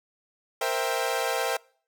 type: chord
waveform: sawtooth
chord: C dominant seventh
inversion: third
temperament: equal with one note detuned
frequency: 466.2 / 523.3 / 659.3 / 789 Hz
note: Bb4 / C5 / E5 / G5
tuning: 0 / 0 / 0 / +11 cents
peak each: -27 dBFS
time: 0.61-1.57 s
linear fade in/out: 5 ms
effects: noise-tail reverb RT60 0.5 s tail -25 dB re dry